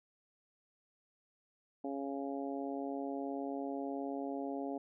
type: harmonic tone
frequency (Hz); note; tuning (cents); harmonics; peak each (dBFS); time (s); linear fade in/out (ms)
138.59; C#3; 0; 2 / 3 / 4 / 5 / 6; -39 / -44 / -45 / -44 / -49; 1.84-4.78; 5
effects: none

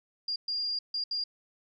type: tone bursts at uneven times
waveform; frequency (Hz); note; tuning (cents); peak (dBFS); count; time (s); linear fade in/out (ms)
sine; 4808; D8; +40; -29; 4; 0.28-0.36 / 0.48-0.79 / 0.94-1.04 / 1.11-1.24; 5
effects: none

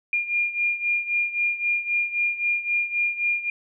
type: beating tone pair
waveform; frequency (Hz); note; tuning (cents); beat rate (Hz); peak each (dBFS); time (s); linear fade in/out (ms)
sine; 2410 / 2413.8; D7 / D7; +44 / +47; 3.8; -23 / -27; 0.13-3.5; 2
effects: none

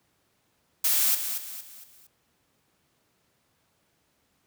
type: noise with echo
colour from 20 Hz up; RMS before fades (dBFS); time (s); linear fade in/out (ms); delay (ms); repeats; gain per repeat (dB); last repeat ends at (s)
blue; -23; 0.84-1.15; 5; 230; 4; -8; 2.07
effects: pink hiss -70 dBFS RMS until 4.46 s + high-pass 80 Hz 12 dB/octave

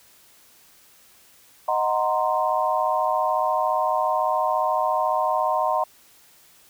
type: chord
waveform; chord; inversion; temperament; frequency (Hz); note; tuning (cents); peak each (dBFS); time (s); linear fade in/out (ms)
sine; C half-diminished seventh; first; equal; 622.3 / 740 / 932.3 / 1046.5; Eb5 / Gb5 / Bb5 / C6; 0 / 0 / 0 / 0; -25; 1.68-5.84; 5
effects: white hiss -54 dBFS RMS until 6.69 s

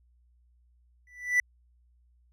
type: tone with exponential growth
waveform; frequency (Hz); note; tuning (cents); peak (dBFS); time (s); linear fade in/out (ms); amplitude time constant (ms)
triangle; 1975.5; B6; 0; -16; 1.07-1.4; 2; 70
effects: added 60 Hz sine -61 dBFS peak until 2.32 s

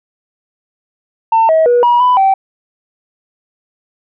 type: tone with pitch steps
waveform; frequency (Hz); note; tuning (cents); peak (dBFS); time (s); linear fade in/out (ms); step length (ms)
sine; 901 / 640 / 484.1 / 962 / 995 / 774; A5 / D#5 / B4 / B5 / B5 / G5; +41 / +49 / -35 / -46 / +13 / -22; -5; 1.32-2.34; 5; 170
effects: tanh soft clip ceiling -4 dBFS

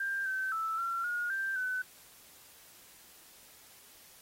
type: tone with pitch steps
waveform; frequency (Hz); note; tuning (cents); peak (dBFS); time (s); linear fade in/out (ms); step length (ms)
sine; 1588 / 1540 / 1318 / 1363 / 1436 / 1575 / 1509; G6 / G6 / E6 / F6 / F6 / G6 / F#6; +22 / -31 / -1 / -43 / +48 / +8 / +34; -31; 0-1.82; 5; 260
effects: white hiss -57 dBFS RMS until 4.21 s + AAC 48 kbps

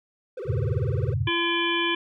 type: tone with vibrato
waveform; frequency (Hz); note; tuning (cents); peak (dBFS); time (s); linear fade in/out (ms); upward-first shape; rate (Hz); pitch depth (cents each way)
triangle; 439.8; A4; -1; -29; 0.37-1.14; 5; sine; 20; 300
type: chord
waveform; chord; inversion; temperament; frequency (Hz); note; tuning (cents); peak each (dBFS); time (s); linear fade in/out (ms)
sine; E diminished seventh; none; equal; 82.41 / 98 / 116.54 / 138.59; E2 / G2 / Bb2 / Db3; 0 / 0 / 0 / 0; -31 / -28 / -27 / -28; 0.45-1.3; 50
type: harmonic tone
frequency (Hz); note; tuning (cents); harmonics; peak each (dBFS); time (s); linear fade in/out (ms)
340; F4; -46; 1 / 3 / 5 / 7 / 9 / 10; -27 / -29 / -30 / -28 / -29 / -33; 1.27-1.95; 5
effects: none

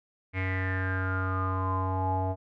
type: tone with low-pass filter sweep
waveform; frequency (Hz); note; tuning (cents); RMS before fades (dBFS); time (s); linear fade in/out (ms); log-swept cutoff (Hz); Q
square; 94; F#2; +28; -29; 0.33-2.36; 50; 2200 to 740; 10
effects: none

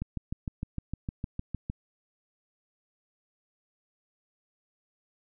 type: click train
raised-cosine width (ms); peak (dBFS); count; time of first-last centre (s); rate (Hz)
5; -20; 12; 0.02-1.699; 6.55
effects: none

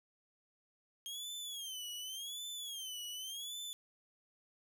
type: tone with vibrato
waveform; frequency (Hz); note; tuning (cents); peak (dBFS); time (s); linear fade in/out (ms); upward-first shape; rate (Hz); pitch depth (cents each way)
sawtooth; 3213; G7; +42; -39; 1.06-3.73; 0; sine; 0.88; 160
effects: none

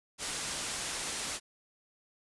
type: low-pass noise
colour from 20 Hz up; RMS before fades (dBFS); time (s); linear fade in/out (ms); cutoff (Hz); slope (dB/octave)
white; -37; 0.18-1.4; 50; 10000; 24
effects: resampled to 24000 Hz

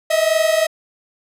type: tone pair together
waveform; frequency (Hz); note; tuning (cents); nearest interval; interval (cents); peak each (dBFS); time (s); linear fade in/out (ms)
45% pulse; 627 / 649.7; D#5 / E5; +13 / -25; minor second; 62; -17; 0.1-0.67; 10
effects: resampled to 32000 Hz

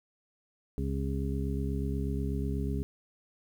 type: harmonic tone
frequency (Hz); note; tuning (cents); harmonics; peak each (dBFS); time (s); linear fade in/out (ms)
68.2; C#2; -28; 1 / 2 / 3 / 4 / 6; -32 / -35 / -37 / -38 / -40; 0.78-2.83; 0
effects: 10-bit

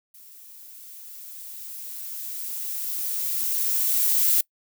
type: noise with level ramp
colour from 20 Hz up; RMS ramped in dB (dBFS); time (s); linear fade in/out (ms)
violet; -48 to -19; 0.14-4.41; 5
effects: noise-tail reverb RT60 0.1 s tail -24 dB re dry

